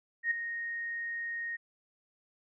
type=tone with ADSR envelope; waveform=sine; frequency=1862 Hz; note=A#6; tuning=2 cents flat; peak=-24 dBFS; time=0.23-1.57 s; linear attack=80 ms; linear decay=8 ms; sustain=-10 dB; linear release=18 ms; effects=none